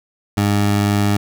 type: tone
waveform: 20% pulse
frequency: 102.2 Hz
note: G#2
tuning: 27 cents flat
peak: -9 dBFS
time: 0.37-1.17 s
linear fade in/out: 5 ms
effects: none